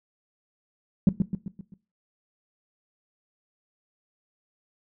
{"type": "tone with echo", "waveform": "sine", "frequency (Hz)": 189.4, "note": "F#3", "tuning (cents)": 41, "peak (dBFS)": -11, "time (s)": [1.07, 1.09], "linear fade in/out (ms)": 2, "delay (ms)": 130, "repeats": 5, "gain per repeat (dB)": -6, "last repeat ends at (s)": 1.74, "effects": ["noise-tail reverb RT60 0.3 s tail -18 dB re dry", "tanh soft clip ceiling -10 dBFS"]}